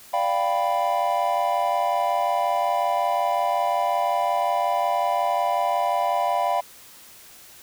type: chord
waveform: triangle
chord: G dominant seventh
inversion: second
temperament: equal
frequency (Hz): 587.3 / 698.5 / 784 / 987.8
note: D5 / F5 / G5 / B5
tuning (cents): 0 / 0 / 0 / 0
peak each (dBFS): -26 / -22 / -24 / -24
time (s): 0.13-6.61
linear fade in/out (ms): 10
effects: white hiss -47 dBFS RMS until 7.62 s